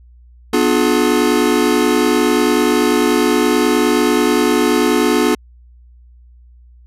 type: chord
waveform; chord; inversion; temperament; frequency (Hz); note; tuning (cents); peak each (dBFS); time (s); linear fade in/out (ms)
square; B diminished seventh; none; just; 246.9 / 296.3 / 355.6 / 426.7; B3 / D4 / F4 / Ab4; 0 / +15 / +31 / +47; -18; 0.53-5.35; 5
effects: added 60 Hz sine -41 dBFS peak until 6.86 s + resampled to 32000 Hz